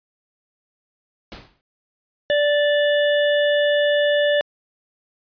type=noise with exponential decay; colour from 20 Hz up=pink; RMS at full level=-32 dBFS; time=1.32-1.61 s; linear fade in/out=0 ms; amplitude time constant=63 ms
type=harmonic tone; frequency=585 Hz; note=D5; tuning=7 cents flat; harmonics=1 / 3 / 5 / 6; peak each=-16 / -23 / -29 / -29 dBFS; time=2.3-4.41 s; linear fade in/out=0 ms
effects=resampled to 11025 Hz